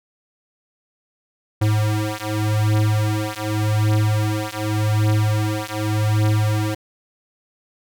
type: beating tone pair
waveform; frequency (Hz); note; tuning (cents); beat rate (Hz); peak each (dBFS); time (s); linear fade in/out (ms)
square; 106.4 / 107.26; G#2 / A2; +42 / -44; 0.86; -21; 1.61-6.75; 10
effects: none